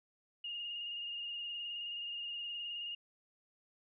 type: tone with vibrato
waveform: sine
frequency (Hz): 2837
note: F7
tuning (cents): +27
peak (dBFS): -39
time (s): 0.44-2.95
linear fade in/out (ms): 5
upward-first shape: sine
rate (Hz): 19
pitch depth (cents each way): 27
effects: none